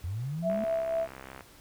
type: linear sweep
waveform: sine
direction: up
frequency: 81 to 222 Hz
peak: -31 dBFS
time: 0.04-0.64 s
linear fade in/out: 0 ms
type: tone with tremolo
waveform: sine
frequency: 659.3 Hz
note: E5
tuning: in tune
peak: -25 dBFS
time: 0.42-1.08 s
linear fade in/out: 50 ms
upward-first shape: triangle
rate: 4 Hz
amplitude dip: 45%
type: click train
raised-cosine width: 0.5 ms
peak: -28 dBFS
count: 61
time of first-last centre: 0.5-1.408 s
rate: 66.1 Hz
effects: pink hiss -55 dBFS RMS until 1.6 s